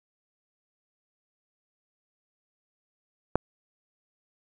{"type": "click", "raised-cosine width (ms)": 1, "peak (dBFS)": -7, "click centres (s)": 3.356, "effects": []}